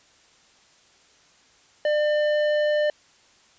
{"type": "tone with hard clipping", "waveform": "triangle", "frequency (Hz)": 599, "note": "D5", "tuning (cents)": 34, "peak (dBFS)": -21, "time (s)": [1.85, 2.9], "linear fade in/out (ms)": 2, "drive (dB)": 14, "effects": ["white hiss -57 dBFS RMS until 3.58 s", "resampled to 16000 Hz"]}